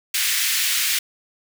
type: high-pass noise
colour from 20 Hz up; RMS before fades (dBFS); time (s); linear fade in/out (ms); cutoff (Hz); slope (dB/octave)
pink; -21; 0.14-0.99; 5; 1900; 24
effects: none